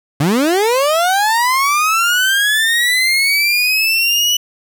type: linear sweep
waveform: 30% pulse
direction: up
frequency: 132.1 to 2970 Hz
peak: -9 dBFS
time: 0.2-4.37 s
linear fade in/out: 5 ms
effects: none